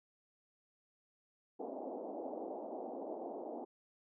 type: band-pass noise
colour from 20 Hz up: white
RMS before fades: -44 dBFS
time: 1.59-3.65 s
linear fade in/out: 10 ms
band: 240 to 780 Hz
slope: 48 dB/octave
effects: none